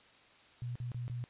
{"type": "tone with dropouts", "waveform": "sine", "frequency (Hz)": 121.4, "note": "B2", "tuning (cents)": -29, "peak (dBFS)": -36, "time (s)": [0.62, 1.24], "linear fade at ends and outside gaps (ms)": 0, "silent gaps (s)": [[0.755, 0.801], [0.918, 0.945], [1.08, 1.098]], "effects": ["white hiss -61 dBFS RMS until 1.29 s", "resampled to 8000 Hz"]}